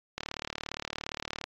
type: click train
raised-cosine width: 0.2 ms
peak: -16 dBFS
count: 48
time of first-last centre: 0.18-1.44 s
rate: 37.3 Hz
effects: low-pass 6000 Hz 12 dB/octave + AAC 48 kbps